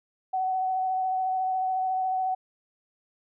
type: tone with vibrato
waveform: sine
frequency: 751 Hz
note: F#5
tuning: 26 cents sharp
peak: -24 dBFS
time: 0.33-2.35 s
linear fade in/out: 10 ms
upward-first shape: sine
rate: 14 Hz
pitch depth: 16 cents each way
effects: none